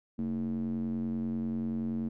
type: tone with band-pass filter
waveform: square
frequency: 45.17 Hz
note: F#1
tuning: 41 cents flat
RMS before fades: -33 dBFS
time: 0.18-2.09 s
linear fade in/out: 10 ms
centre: 240 Hz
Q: 5.9
effects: none